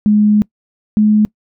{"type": "tone pair in turn", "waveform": "sine", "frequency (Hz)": [209.9, 212.3], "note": ["G#3", "G#3"], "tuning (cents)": [19, 38], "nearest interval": "unison", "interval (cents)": 19, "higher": "second", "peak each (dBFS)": -7, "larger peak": "neither", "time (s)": [[0.06, 0.42], [0.97, 1.25]], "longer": "first", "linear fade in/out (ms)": 0, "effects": ["noise-tail reverb RT60 0.1 s tail -24 dB re dry"]}